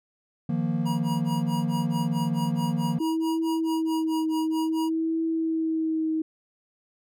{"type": "chord", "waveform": "triangle", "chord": "Eb suspended second", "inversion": "none", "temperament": "equal", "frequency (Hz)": [155.56, 174.61, 233.1], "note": ["Eb3", "F3", "Bb3"], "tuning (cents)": [0, 0, 0], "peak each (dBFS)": -26, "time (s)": [0.49, 2.99], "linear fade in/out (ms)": 5}
{"type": "tone with tremolo", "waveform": "square", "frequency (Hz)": 958, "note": "A#5", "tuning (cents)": 47, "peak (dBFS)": -31, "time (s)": [0.85, 4.9], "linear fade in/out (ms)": 20, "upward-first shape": "sine", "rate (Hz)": 4.6, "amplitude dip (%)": 100}
{"type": "tone with vibrato", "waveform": "sine", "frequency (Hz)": 321.4, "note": "E4", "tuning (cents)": -44, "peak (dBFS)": -23, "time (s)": [3, 6.22], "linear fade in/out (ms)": 5, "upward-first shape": "triangle", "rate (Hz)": 0.56, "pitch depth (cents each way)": 26}
{"effects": []}